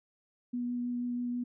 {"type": "tone with vibrato", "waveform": "sine", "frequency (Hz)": 243.6, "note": "B3", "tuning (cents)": -24, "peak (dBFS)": -31, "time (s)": [0.53, 1.44], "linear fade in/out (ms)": 10, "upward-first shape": "triangle", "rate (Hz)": 6.2, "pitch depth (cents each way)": 11, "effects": []}